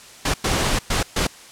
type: noise bursts at uneven times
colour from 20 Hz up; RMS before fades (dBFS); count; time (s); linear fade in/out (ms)
pink; -20; 4; 0.25-0.34 / 0.44-0.79 / 0.9-1.03 / 1.16-1.27; 5
effects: white hiss -43 dBFS RMS until 1.51 s + low-pass 9000 Hz 12 dB/octave